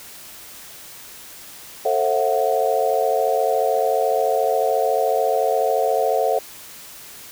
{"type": "chord", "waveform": "sine", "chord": "F# half-diminished seventh", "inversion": "first", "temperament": "just", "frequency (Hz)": [444, 532.8, 666, 740], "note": ["A4", "C5", "E5", "F#5"], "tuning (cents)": [16, 31, 18, 0], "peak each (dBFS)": -22, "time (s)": [1.85, 6.39], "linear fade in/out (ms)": 5, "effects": ["white hiss -40 dBFS RMS until 7.31 s"]}